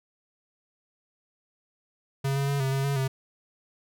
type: tone with pitch steps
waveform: square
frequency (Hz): 137 / 139 / 140.7 / 133.8 / 136.1 / 140.1 / 133.2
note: C#3 / C#3 / C#3 / C3 / C#3 / C#3 / C3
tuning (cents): -20 / +5 / +26 / +39 / -31 / +19 / +31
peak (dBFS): -25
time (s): 2.24-3.08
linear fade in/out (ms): 10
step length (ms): 120
effects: none